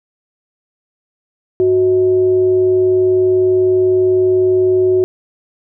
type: tone with frequency modulation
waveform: sine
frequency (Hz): 370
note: F#4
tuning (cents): 0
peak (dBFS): -9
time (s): 1.6-5.04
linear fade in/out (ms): 0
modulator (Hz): 268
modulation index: 0.25
effects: none